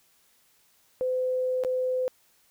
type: tone with dropouts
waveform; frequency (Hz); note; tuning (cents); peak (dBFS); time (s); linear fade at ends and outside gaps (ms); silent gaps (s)
sine; 510; C5; -44; -24; 1.01-2.08; 0; 1.637-1.648
effects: white hiss -64 dBFS RMS until 2.5 s